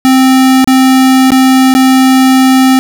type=tone with dropouts; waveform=square; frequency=261.6 Hz; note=C4; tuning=in tune; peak=-4 dBFS; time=0.05-2.79 s; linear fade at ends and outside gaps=0 ms; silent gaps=0.644-0.675 / 1.305-1.319 / 1.74-1.75 s; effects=none